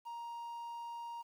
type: tone with quantisation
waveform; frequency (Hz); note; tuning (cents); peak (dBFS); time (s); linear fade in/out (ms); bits
triangle; 938; A#5; +11; -40; 0.05-1.23; 20; 11
effects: none